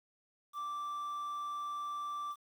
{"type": "tone with quantisation", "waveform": "triangle", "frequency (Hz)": 1172, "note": "D6", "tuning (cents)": -4, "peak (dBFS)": -35, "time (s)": [0.53, 2.36], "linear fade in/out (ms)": 50, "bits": 10, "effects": []}